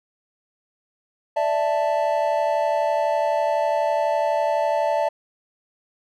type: chord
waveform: triangle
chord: D suspended second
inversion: none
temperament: equal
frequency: 587.3 / 659.3 / 880 Hz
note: D5 / E5 / A5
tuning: 0 / 0 / 0 cents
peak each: -21 / -21 / -22 dBFS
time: 1.36-5.09 s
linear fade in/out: 10 ms
effects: none